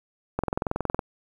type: click train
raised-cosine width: 1 ms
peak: -11 dBFS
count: 14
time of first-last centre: 0.39-0.992 s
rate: 21.6 Hz
effects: 8-bit